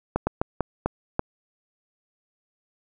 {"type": "slowing click train", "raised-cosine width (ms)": 1, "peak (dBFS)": -8, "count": 6, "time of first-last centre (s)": [0.16, 1.194], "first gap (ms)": 110, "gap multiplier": 1.32, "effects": []}